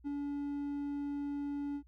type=tone with ADSR envelope; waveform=triangle; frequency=285.9 Hz; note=D4; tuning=46 cents flat; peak=-31 dBFS; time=0.04-1.83 s; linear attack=33 ms; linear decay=4 ms; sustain=-2 dB; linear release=75 ms; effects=added 60 Hz sine -58 dBFS peak until 1.87 s